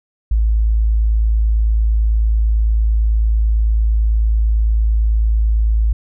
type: tone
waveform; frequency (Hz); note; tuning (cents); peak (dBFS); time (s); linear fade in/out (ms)
sine; 54.5; A1; -16; -11; 0.31-5.93; 5
effects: none